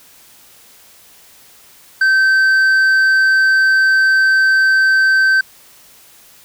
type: tone with tanh clipping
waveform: triangle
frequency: 1549 Hz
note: G6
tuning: 21 cents flat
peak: -10 dBFS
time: 2.01-5.41 s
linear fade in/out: 5 ms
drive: 9 dB
effects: white hiss -45 dBFS RMS until 6.44 s